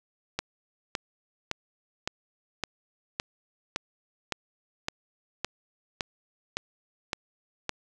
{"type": "click train", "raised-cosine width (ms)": 0.2, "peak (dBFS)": -11, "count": 14, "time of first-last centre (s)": [0.39, 7.693], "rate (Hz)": 1.78, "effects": []}